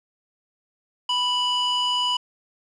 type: tone with band-pass filter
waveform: square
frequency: 987 Hz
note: B5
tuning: 1 cent flat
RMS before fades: -23 dBFS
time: 1.09-2.17 s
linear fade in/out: 5 ms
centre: 2700 Hz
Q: 1.8
effects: resampled to 22050 Hz + 8-bit